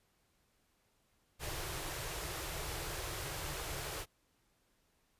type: band-stop noise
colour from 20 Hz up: pink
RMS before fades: -41 dBFS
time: 1.39-4.06 s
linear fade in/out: 50 ms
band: 170 to 300 Hz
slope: 96 dB/octave
effects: pink hiss -75 dBFS RMS until 5.19 s + resampled to 32000 Hz